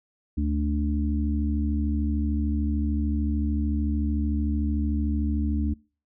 harmonic tone, 73.42 Hz, D2, in tune, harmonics 1 / 3 / 4, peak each -24 / -29 / -30 dBFS, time 0.37-5.74 s, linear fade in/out 10 ms, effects noise-tail reverb RT60 0.4 s tail -26 dB re dry

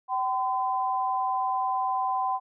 sine tone pair together, 767 / 1018.2 Hz, G5 / C6, -38 / -47 cents, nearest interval perfect fourth, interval 491 cents, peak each -27 dBFS, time 0.08-2.4 s, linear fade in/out 50 ms, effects none

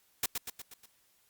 white noise with echo, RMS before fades -29 dBFS, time 0.23-0.26 s, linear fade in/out 5 ms, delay 120 ms, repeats 5, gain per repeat -5 dB, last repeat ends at 0.86 s, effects white hiss -69 dBFS RMS until 1.29 s + Opus 48 kbps

